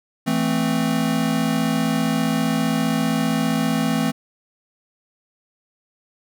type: chord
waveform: square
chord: A minor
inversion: second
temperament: equal with one note detuned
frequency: 164.81 / 220 / 260 Hz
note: E3 / A3 / C4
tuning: 0 / 0 / -11 cents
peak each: -25 / -23 / -23 dBFS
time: 0.26-4.12 s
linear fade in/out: 20 ms
effects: none